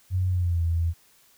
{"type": "tone with pitch glide", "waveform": "sine", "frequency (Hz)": [92.2, 83.58], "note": ["F#2", "E2"], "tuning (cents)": [-6, 24], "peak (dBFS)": -21, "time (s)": [0.1, 0.94], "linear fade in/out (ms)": 50, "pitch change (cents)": -170, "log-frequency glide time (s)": [0.29, 0.62], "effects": ["white hiss -59 dBFS RMS until 1.37 s"]}